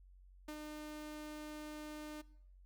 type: tone with ADSR envelope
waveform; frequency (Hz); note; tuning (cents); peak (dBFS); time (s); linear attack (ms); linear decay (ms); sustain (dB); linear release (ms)
sawtooth; 302.8; D#4; -47; -39; 0.48-2.22; 6; 65; -3; 14
effects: noise-tail reverb RT60 0.7 s tail -20 dB re dry + added 46 Hz sine -58 dBFS peak until 2.65 s